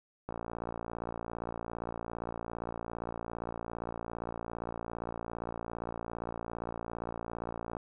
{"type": "click train", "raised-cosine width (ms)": 1, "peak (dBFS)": -24, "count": 431, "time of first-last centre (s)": [0.29, 7.768], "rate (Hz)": 57.5, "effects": []}